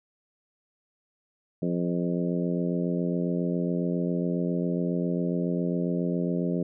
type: harmonic tone with a mistuned harmonic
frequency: 87.31 Hz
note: F2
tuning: in tune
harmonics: 2 / 3 / 4 / 5 / 6 / 7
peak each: -27 / -31 / -33 / -35 / -37 / -38 dBFS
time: 1.62-6.63 s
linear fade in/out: 5 ms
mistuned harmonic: 7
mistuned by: +16 cents
effects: none